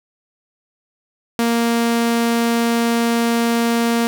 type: tone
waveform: sawtooth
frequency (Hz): 233.1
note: A#3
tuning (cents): 0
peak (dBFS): -11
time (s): 1.39-4.07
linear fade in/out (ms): 0
effects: 8-bit